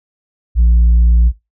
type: tone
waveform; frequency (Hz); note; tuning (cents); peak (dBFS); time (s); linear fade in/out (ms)
sine; 58; A#1; -8; -4; 0.55-1.32; 50
effects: noise-tail reverb RT60 0.2 s tail -17 dB re dry + tanh soft clip ceiling -5 dBFS